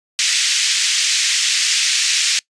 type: band-pass noise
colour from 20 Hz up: white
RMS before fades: -17 dBFS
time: 0.19-2.39 s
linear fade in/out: 0 ms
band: 2000 to 7000 Hz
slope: 24 dB/octave
effects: noise-tail reverb RT60 0.1 s tail -23 dB re dry + resampled to 22050 Hz